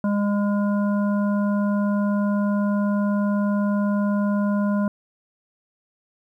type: harmonic tone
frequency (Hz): 204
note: G#3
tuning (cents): -31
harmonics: 1 / 3 / 5 / 7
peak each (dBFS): -19 / -29 / -33 / -36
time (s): 0.04-4.88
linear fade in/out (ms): 2
effects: 10-bit